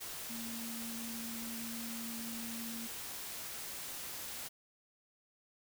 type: tone in noise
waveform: sine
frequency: 230 Hz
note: A#3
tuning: 23 cents flat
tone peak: -43 dBFS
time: 0.29-2.88 s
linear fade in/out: 20 ms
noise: white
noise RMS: -44 dBFS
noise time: 0-4.49 s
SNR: -2 dB
effects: none